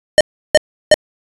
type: tone bursts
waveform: square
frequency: 610 Hz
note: D#5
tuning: 34 cents flat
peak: -4 dBFS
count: 3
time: 0.18-0.941 s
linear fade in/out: 0 ms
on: 27 ms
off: 340 ms
effects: resampled to 24000 Hz